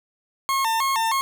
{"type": "tone with vibrato", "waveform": "40% pulse", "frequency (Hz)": 987.8, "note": "B5", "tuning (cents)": 0, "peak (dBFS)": -19, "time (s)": [0.49, 1.21], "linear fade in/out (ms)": 0, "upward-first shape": "square", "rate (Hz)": 3.2, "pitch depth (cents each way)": 160, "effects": []}